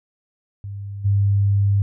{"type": "tone with level steps", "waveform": "sine", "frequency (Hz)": 100, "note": "G2", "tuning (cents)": 35, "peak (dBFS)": [-28, -14], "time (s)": [0.64, 1.82], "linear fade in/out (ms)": 0, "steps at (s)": 1.04, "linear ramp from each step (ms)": 20, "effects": []}